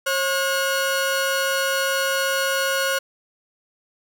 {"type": "tone pair together", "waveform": "sawtooth", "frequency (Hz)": [541, 1444.3], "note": ["C#5", "F#6"], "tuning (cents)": [-42, -42], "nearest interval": "octave + perfect fourth", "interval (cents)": 1700, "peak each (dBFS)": -19, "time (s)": [0.06, 2.99], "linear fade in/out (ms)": 10, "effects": []}